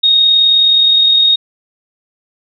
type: tone with amplitude modulation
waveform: sine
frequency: 3729 Hz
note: A#7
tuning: in tune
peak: -5 dBFS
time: 0.03-1.36 s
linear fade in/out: 10 ms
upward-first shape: sine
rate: 39.4 Hz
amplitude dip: 30%
effects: none